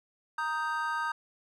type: chord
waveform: triangle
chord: Eb major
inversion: second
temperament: equal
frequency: 932.3 / 1244.5 / 1568 Hz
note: Bb5 / Eb6 / G6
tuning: 0 / 0 / 0 cents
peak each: -32 dBFS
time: 0.38-1.12 s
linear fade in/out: 5 ms
effects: none